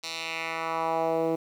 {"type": "tone with band-pass filter sweep", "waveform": "10% pulse", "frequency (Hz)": 163.4, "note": "E3", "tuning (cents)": -15, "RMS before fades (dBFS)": -29, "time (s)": [0.03, 1.36], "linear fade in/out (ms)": 10, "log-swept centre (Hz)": [4600, 380], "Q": 1.8, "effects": ["9-bit"]}